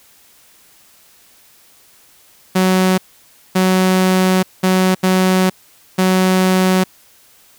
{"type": "tone bursts at uneven times", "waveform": "sawtooth", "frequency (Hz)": 186.2, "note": "F#3", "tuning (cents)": 11, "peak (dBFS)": -7, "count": 5, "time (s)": [[2.55, 2.98], [3.55, 4.43], [4.63, 4.95], [5.03, 5.5], [5.98, 6.84]], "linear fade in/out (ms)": 10, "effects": ["white hiss -49 dBFS RMS until 7.58 s"]}